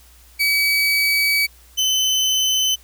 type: tone pair in turn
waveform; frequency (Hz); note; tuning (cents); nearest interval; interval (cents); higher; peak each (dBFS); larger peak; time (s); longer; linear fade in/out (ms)
30% pulse; 2279 / 3042; C#7 / F#7; +47 / +47; perfect fourth; 500; second; -13; neither; 0.39-1.47 / 1.77-2.76; first; 20
effects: added 60 Hz sine -48 dBFS peak until 2.83 s + white hiss -51 dBFS RMS until 2.83 s